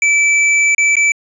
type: tone with dropouts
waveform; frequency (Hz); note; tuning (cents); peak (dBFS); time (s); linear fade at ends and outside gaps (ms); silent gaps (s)
square; 2316; D7; -25; -10; 0.02-1.12; 2; 0.748-0.781 / 0.955-0.967
effects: resampled to 22050 Hz + 8-bit